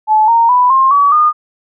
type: tone with pitch steps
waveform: sine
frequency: 863 / 924.9 / 991.3 / 1062.5 / 1138.7 / 1220.5 Hz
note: A5 / A#5 / B5 / C6 / C#6 / D#6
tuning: -34 / -14 / +6 / +26 / +46 / -34 cents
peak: -6 dBFS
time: 0.07-1.33 s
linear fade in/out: 50 ms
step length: 210 ms
effects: none